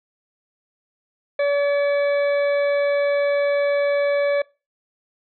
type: harmonic tone with a mistuned harmonic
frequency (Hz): 571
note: D5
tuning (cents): -49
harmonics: 1 / 2 / 3 / 4 / 6 / 7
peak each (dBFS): -17 / -34 / -30 / -31 / -43 / -44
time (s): 1.39-4.42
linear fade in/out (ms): 5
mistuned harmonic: 6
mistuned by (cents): +21
effects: noise-tail reverb RT60 0.3 s tail -24 dB re dry